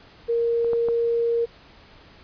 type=tone; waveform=sine; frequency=466.6 Hz; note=A#4; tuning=2 cents sharp; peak=-19 dBFS; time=0.28-1.46 s; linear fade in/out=20 ms
type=clicks; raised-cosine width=1 ms; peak=-25 / -19 / -18 dBFS; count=3; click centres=0.646 / 0.733 / 0.886 s
effects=pink hiss -50 dBFS RMS until 2.23 s + resampled to 11025 Hz